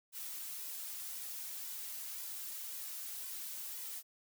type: noise with flanger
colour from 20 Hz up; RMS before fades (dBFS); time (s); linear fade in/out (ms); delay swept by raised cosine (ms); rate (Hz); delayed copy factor
blue; -44; 0.12-4.03; 50; 2 to 3.3; 1.9; +0.55
effects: none